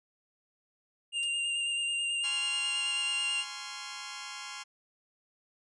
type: tone with vibrato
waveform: square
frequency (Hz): 2800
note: F7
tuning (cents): +4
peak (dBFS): -30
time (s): 1.12-3.45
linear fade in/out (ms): 50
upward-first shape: square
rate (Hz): 9.2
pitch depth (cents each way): 14
type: noise with exponential decay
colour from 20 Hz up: blue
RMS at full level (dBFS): -41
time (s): 1.23-1.32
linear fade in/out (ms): 0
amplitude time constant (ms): 18
type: chord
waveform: 10% pulse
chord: Db major seventh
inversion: second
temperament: just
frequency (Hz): 831.5 / 1039.4 / 1108.7 / 1385.9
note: Ab5 / C6 / Db6 / F6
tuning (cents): +2 / -12 / 0 / -14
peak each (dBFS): -38 / -35 / -39 / -36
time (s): 2.23-4.64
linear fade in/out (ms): 20
effects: resampled to 22050 Hz